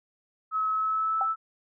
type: tone with pitch glide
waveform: sine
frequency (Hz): 1287 to 1314.8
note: E6 to E6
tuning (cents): -42 to -5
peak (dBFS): -24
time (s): 0.51-1.36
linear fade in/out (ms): 50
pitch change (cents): +37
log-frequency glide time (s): 0.71-1.23
type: tone with exponential decay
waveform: sine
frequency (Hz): 784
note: G5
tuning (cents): 0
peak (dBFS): -23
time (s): 1.21-1.3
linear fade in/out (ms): 2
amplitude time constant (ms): 19
effects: none